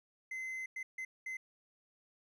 triangle tone bursts at uneven times, 2056 Hz, C7, 31 cents flat, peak -37 dBFS, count 4, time 0.31-0.66 / 0.76-0.83 / 0.98-1.05 / 1.26-1.37 s, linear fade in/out 5 ms, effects none

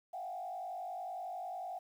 sine tone with frequency modulation, 734 Hz, F#5, 14 cents flat, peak -39 dBFS, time 0.13-1.79 s, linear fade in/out 10 ms, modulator 51 Hz, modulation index 1.1, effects 11-bit

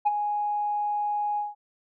sine tone with ADSR envelope, 830.6 Hz, G#5, in tune, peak -15 dBFS, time 0.05-1.55 s, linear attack 19 ms, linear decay 27 ms, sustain -9 dB, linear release 170 ms, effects tanh soft clip ceiling -16 dBFS

